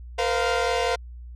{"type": "chord", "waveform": "sawtooth", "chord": "Bb suspended second", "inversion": "none", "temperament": "equal with one note detuned", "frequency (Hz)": [466.2, 511, 698.5], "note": ["Bb4", "C5", "F5"], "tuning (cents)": [0, -41, 0], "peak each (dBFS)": -22, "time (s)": [0.18, 0.96], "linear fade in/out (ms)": 10, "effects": ["added 60 Hz sine -37 dBFS peak until 1.35 s", "low-pass 6000 Hz 12 dB/octave"]}